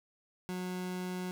30% pulse tone, 182.3 Hz, F#3, 25 cents flat, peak -33 dBFS, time 0.49-1.31 s, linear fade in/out 0 ms, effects none

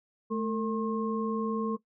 sine tone cluster, 218 / 452.7 / 1073 Hz, A3 / A4 / C6, -16 / +49 / +43 cents, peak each -30 / -31 / -36 dBFS, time 0.3-1.77 s, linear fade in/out 20 ms, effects noise-tail reverb RT60 0.1 s tail -17 dB re dry

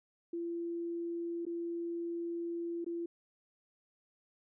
sine tone with dropouts, 340 Hz, F4, 46 cents flat, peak -35 dBFS, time 0.33-3.06 s, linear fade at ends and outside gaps 5 ms, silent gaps 1.453-1.465 / 2.845-2.863 s, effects none

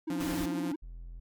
triangle tone with vibrato, 295.8 Hz, D4, 13 cents sharp, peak -29 dBFS, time 0.07-0.76 s, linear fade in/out 10 ms, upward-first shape sine, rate 18 Hz, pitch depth 150 cents each way
sawtooth tone with tremolo, 174.61 Hz, F3, in tune, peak -31 dBFS, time 0.1-0.72 s, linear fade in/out 2 ms, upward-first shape sine, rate 11 Hz, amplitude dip 25%
pink noise, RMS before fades -39 dBFS, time 0.2-0.46 s, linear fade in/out 5 ms
triangle tone, 42.34 Hz, E1, 47 cents sharp, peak -39 dBFS, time 0.82-1.2 s, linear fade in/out 10 ms
effects MP3 96 kbps

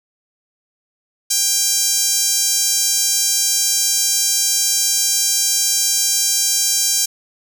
sawtooth tone with high-pass filter, 793 Hz, G5, 20 cents sharp, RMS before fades -17 dBFS, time 1.3-7.06 s, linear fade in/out 10 ms, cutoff 6200 Hz, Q 2.4, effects none

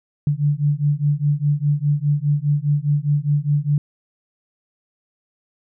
sine beating tone pair, 143.7 / 148.6 Hz, D3 / D3, -37 / +21 cents, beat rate 4.9 Hz, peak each -19 dBFS, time 0.27-3.78 s, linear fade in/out 2 ms, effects none

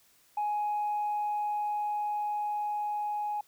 sine tone with level ramp, 835 Hz, G#5, 9 cents sharp, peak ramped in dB -26 to -29 dBFS, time 0.37-3.41 s, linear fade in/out 5 ms, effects tanh soft clip ceiling -25 dBFS + white hiss -64 dBFS RMS until 3.47 s

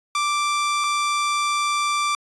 sawtooth tone pair in turn, 1174.7 / 1174.7 Hz, D6 / D6, 0 / 0 cents, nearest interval unison, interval 0 cents, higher neither, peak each -16 dBFS, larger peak neither, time 0.15-0.84 / 0.84-2.15 s, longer second, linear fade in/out 2 ms, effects resampled to 22050 Hz

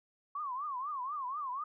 sine tone with vibrato, 1100 Hz, C#6, 14 cents flat, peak -35 dBFS, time 0.35-1.64 s, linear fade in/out 5 ms, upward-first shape triangle, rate 4.1 Hz, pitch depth 220 cents each way, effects none

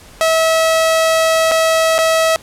sawtooth tone with dropouts, 647 Hz, E5, 32 cents flat, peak -7 dBFS, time 0.21-2.36 s, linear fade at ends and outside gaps 0 ms, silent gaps 1.513-1.517 / 1.981-1.988 s, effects pink hiss -41 dBFS RMS until 2.42 s + low-pass 12000 Hz 12 dB/octave

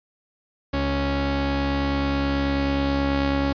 sawtooth tone pair together, 69.3 / 277.4 Hz, C#2 / C#4, 0 / +1 cents, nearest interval 2 octaves, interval 2401 cents, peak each -21 / -19 dBFS, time 0.73-3.53 s, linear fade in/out 10 ms, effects resampled to 11025 Hz

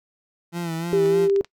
30% pulse tone with vibrato, 167.9 Hz, E3, 32 cents sharp, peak -23 dBFS, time 0.52-1.29 s, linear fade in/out 50 ms, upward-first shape sine, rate 3.3 Hz, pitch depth 56 cents each way
sine tone, 395.8 Hz, G4, 17 cents sharp, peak -16 dBFS, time 0.93-1.41 s, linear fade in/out 0 ms
clicks, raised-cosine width 0.2 ms, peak -21 dBFS, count 4, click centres 1.059 / 1.298 / 1.362 / 1.446 s
effects noise-tail reverb RT60 0.1 s tail -21 dB re dry

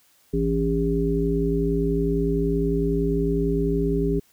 harmonic tone with a mistuned harmonic, 55.4 Hz, A1, 13 cents sharp, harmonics 1 / 3 / 5 / 7, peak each -26 / -25 / -26 / -24 dBFS, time 0.33-4.2 s, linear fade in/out 10 ms, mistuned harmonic 7, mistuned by +70 cents, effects white hiss -60 dBFS RMS until 4.32 s

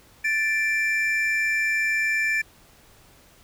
triangle tone pair together, 1759.6 / 2354 Hz, A6 / D7, 0 / +3 cents, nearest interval perfect fourth, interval 503 cents, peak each -22 dBFS, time 0.24-2.42 s, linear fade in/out 10 ms, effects pink hiss -54 dBFS RMS until 3.43 s

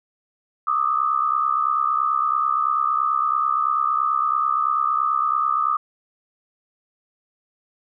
sine tone cluster, 1150 / 1213 / 1282 Hz, D6 / D#6 / E6, -37 / -44 / -49 cents, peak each -27 / -20 / -23 dBFS, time 0.67-5.77 s, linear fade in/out 5 ms, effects none

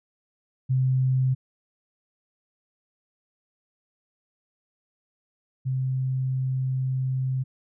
sine tone pair in turn, 130.1 / 130.61 Hz, C3 / C3, -9 / -3 cents, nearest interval unison, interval 6 cents, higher second, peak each -19 / -23 dBFS, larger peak first, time 0.69-1.35 / 5.65-7.44 s, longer second, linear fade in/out 20 ms, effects none

